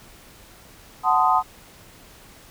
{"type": "chord", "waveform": "sine", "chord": "F# diminished seventh", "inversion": "none", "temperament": "equal with one note detuned", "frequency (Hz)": [740, 880, 1032.1, 1244.5], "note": ["F#5", "A5", "C6", "Eb6"], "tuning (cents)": [0, 0, -24, 0], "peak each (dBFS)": -21, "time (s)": [1.03, 1.43], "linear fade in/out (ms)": 50, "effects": ["pink hiss -48 dBFS RMS until 2.5 s"]}